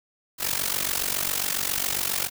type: noise with amplitude modulation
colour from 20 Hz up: white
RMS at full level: -23 dBFS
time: 0.38-2.3 s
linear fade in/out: 50 ms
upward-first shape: sine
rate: 47.3 Hz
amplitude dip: 85%
effects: none